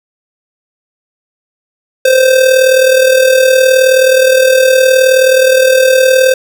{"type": "tone with amplitude modulation", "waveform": "square", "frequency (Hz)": 520, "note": "C5", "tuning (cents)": -11, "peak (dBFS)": -3, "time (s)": [2.05, 6.34], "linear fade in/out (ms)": 5, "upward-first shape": "sine", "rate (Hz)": 39.2, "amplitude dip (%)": 55, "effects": ["7-bit"]}